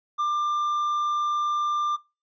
triangle tone, 1191 Hz, D6, 24 cents sharp, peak -20 dBFS, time 0.18-1.97 s, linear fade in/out 20 ms, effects noise-tail reverb RT60 0.3 s tail -25 dB re dry + resampled to 16000 Hz

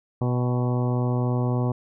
harmonic tone with a mistuned harmonic, 123.47 Hz, B2, in tune, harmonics 1 / 2 / 3 / 4 / 5 / 6 / 7 / 8 / 9, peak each -22 / -28 / -32 / -34 / -36 / -38 / -39 / -40 / -41 dBFS, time 0.21-1.72 s, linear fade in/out 5 ms, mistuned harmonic 6, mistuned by +34 cents, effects none

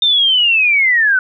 sine linear sweep, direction down, 3643 to 1472 Hz, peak -9 dBFS, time 0.02-1.19 s, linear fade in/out 2 ms, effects none

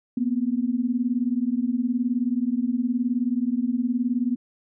sine beating tone pair, 235.2 / 254.2 Hz, A#3 / C4, +16 / -50 cents, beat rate 19 Hz, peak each -24 dBFS, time 0.17-4.36 s, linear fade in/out 5 ms, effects none

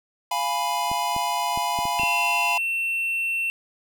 square chord, F diminished, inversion none, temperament equal, 698.5 / 830.6 / 987.8 Hz, F5 / Ab5 / Cb6, 0 / 0 / 0 cents, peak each -30 / -29 / -26 dBFS, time 0.31-2.58 s, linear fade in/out 5 ms
clicks, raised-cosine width 3 ms, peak -22 dBFS, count 7, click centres 0.915 / 1.164 / 1.575 / 1.789 / 1.854 / 1.997 / 2.034 s
triangle tone, 2700 Hz, E7, 41 cents sharp, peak -21 dBFS, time 1.99-3.5 s, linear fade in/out 0 ms
effects none

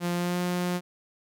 sawtooth tone with pitch glide, 174.61 to 178.07 Hz, F3 to F3, 0 to +34 cents, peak -22 dBFS, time 0-0.81 s, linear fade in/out 50 ms, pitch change +34 cents, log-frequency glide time 0.14-0.39 s, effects none

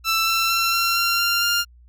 15% pulse tone with pitch steps, 1330 / 1341.6 / 1353.2 / 1365 / 1376.9 / 1388.9 / 1401 Hz, E6 / E6 / E6 / F6 / F6 / F6 / F6, +15 / +30 / +45 / -40 / -25 / -10 / +5 cents, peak -11 dBFS, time 0.04-1.65 s, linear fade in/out 50 ms, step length 230 ms, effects added 60 Hz sine -46 dBFS peak until 1.88 s + MP3 96 kbps

